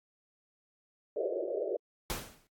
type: band-pass noise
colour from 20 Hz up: white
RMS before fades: -34 dBFS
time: 1.16-1.77 s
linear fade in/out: 5 ms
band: 350 to 630 Hz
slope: 96 dB/octave
type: noise with exponential decay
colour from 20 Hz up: pink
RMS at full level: -32 dBFS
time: 2.1-2.47 s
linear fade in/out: 0 ms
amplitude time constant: 79 ms
effects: AAC 64 kbps